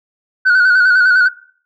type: tone with vibrato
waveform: sine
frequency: 1480 Hz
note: F#6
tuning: in tune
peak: -5 dBFS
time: 0.45-1.29 s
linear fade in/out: 20 ms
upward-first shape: square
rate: 9.9 Hz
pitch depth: 47 cents each way
effects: noise-tail reverb RT60 0.5 s tail -20 dB re dry + tanh soft clip ceiling -6 dBFS